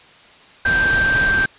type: tone in noise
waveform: sine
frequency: 1568 Hz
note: G6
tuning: in tune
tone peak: -14 dBFS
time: 0.65-1.46 s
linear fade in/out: 5 ms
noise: pink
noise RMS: -24 dBFS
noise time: 0.65-1.46 s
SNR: +7 dB
effects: white hiss -46 dBFS RMS until 1.58 s + resampled to 8000 Hz